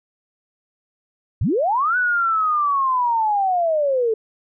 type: linear two-way sweep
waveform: sine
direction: up then down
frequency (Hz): 65.2 to 1500 to 430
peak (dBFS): -16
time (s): 1.41-4.14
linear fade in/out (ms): 5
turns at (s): 1.97
effects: none